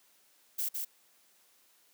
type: noise with echo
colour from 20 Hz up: violet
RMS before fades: -33 dBFS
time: 0.58-0.69 s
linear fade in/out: 10 ms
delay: 160 ms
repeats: 1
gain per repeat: -3 dB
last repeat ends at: 0.85 s
effects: white hiss -66 dBFS RMS until 1.93 s + high-pass 200 Hz 12 dB/octave